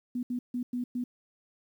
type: tone bursts at uneven times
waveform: sine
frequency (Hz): 245.9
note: B3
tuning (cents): -7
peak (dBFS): -29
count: 5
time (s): 0.15-0.23 / 0.3-0.39 / 0.54-0.63 / 0.73-0.84 / 0.95-1.04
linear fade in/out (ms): 5
effects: 10-bit